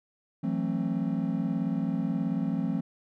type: chord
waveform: triangle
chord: F# half-diminished seventh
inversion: third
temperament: just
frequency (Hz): 166.5 / 185 / 222 / 266.4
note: E3 / F#3 / A3 / C4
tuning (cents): +18 / 0 / +16 / +31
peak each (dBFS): -30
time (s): 0.43-2.81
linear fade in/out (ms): 10
effects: none